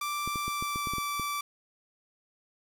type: tone with pitch glide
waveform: sawtooth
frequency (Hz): 1174.7 to 1162.5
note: D6 to D6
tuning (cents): 0 to -18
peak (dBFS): -27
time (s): 0.01-1.41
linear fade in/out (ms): 5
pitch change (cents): -18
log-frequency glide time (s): 0.37-0.93
type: clicks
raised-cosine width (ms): 3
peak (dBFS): -25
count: 9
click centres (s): 0.276 / 0.358 / 0.48 / 0.625 / 0.759 / 0.872 / 0.936 / 0.983 / 1.197
effects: 8-bit